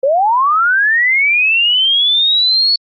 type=linear sweep; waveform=sine; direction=up; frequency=511 to 4435 Hz; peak=-9 dBFS; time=0.03-2.76 s; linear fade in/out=5 ms; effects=Opus 48 kbps